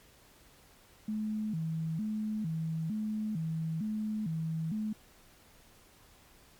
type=tone with vibrato; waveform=sine; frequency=185.9 Hz; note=F#3; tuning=8 cents sharp; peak=-31 dBFS; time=1.08-4.93 s; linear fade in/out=5 ms; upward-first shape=square; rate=1.1 Hz; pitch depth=250 cents each way; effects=pink hiss -60 dBFS RMS until 6.59 s + MP3 96 kbps